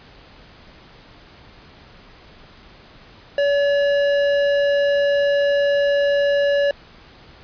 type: tone with tanh clipping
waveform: sine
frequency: 569 Hz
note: C#5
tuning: 45 cents sharp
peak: -17 dBFS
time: 3.38-6.71 s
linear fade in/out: 2 ms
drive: 14 dB
effects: pink hiss -46 dBFS RMS until 7.43 s + resampled to 11025 Hz